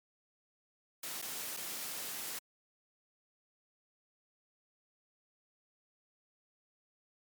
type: noise with dropouts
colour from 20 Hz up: white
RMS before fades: -41 dBFS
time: 1.03-2.39 s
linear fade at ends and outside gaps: 5 ms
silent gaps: 1.217-1.223 / 1.567-1.571 s
effects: high-pass 150 Hz 12 dB/octave + MP3 96 kbps